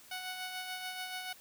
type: tone with tremolo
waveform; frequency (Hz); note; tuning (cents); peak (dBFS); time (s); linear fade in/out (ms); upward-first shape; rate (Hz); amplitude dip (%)
10% pulse; 740; F#5; 0; -29; 0.11-1.33; 5; sine; 6.9; 40
effects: white hiss -57 dBFS RMS until 1.4 s